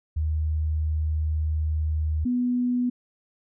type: tone pair in turn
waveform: sine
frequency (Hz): 77.6 / 246.4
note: D#2 / B3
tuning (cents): -4 / -4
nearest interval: octave + minor sixth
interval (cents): 2000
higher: second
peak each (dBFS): -22 / -21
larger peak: second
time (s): 0.16-2.25 / 2.25-2.9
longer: first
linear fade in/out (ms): 10
effects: none